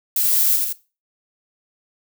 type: noise with echo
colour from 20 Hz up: violet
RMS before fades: -19 dBFS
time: 0.16-0.56 s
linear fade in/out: 2 ms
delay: 83 ms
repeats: 2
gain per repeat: -3 dB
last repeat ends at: 0.726 s
effects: noise-tail reverb RT60 0.3 s tail -18 dB re dry